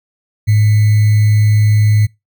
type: tone with sample-and-hold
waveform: sine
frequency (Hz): 106.2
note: G#2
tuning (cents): +39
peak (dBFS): -7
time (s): 0.47-2.07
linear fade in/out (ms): 20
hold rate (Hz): 2100
effects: noise-tail reverb RT60 0.2 s tail -23 dB re dry